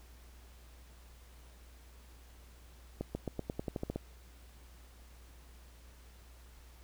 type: accelerating click train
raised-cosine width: 2 ms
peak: -22 dBFS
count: 11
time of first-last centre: 3.01-3.96 s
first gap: 140 ms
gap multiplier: 0.91
effects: added 60 Hz sine -54 dBFS peak until 6.83 s + pink hiss -62 dBFS RMS until 6.83 s